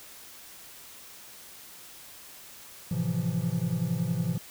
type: chord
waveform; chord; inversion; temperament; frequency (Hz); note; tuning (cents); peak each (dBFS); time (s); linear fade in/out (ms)
triangle; F major seventh; first; equal with one note detuned; 110 / 130.81 / 164.81 / 175.63; A2 / C3 / E3 / F3; 0 / 0 / 0 / +10; -33 / -31 / -28 / -29; 2.91-4.38; 5
effects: white hiss -48 dBFS RMS until 4.5 s